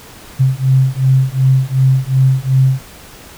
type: beating tone pair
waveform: sine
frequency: 130.81 / 133.51 Hz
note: C3 / C3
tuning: 0 / +35 cents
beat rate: 2.7 Hz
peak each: -12 dBFS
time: 0.39-2.81 s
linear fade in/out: 20 ms
effects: pink hiss -37 dBFS RMS until 3.37 s